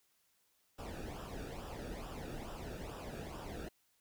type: noise with flanger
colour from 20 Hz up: brown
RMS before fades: -45 dBFS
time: 0.78-3.69 s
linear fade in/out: 10 ms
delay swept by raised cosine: 0.46 to 0.99 ms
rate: 2.3 Hz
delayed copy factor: -0.7
effects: white hiss -75 dBFS RMS until 4 s